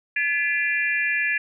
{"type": "tone cluster", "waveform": "sine", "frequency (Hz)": [1716, 2014, 2387, 2721], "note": ["A6", "B6", "D7", "F7"], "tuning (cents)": [-44, 33, 28, -46], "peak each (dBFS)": [-23, -29, -25, -32], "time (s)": [0.16, 1.38], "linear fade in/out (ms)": 5, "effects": []}